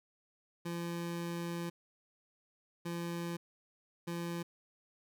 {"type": "tone bursts at uneven times", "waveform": "25% pulse", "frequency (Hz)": 170.9, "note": "F3", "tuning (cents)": -37, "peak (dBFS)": -33, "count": 3, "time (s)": [[0.65, 1.7], [2.85, 3.37], [4.07, 4.43]], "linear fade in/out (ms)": 10, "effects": []}